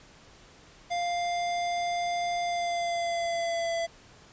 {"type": "tone with pitch glide", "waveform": "square", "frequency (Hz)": [698.5, 671.2], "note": ["F5", "E5"], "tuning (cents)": [0, 31], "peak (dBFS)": -28, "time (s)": [0.9, 3.87], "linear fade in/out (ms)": 20, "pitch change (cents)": -69, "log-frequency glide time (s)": [2.43, 3.74], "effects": ["pink hiss -54 dBFS RMS until 4.32 s", "resampled to 16000 Hz"]}